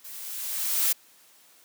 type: noise with level ramp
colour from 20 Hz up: blue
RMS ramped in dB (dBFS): -42 to -22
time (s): 0.04-0.93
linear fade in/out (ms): 10
effects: white hiss -57 dBFS RMS until 1.64 s + high-pass 200 Hz 12 dB/octave